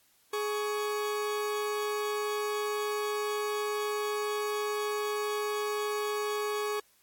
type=tone pair together; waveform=40% pulse; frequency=419 / 1116 Hz; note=G#4 / C#6; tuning=+15 / +11 cents; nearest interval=octave + perfect fourth; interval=1696 cents; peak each=-30 / -35 dBFS; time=0.33-6.8 s; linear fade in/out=5 ms; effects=white hiss -66 dBFS RMS until 7.02 s + AAC 64 kbps